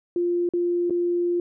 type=tone with dropouts; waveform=sine; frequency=349.2 Hz; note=F4; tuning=in tune; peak=-20 dBFS; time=0.16-1.4 s; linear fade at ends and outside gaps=2 ms; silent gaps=0.49-0.536 / 0.898-0.906 s; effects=none